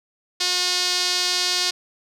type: tone with band-pass filter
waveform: sawtooth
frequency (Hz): 360.6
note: F#4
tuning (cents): -45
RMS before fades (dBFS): -22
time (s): 0.4-1.71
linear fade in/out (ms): 10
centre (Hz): 4700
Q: 2.6
effects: none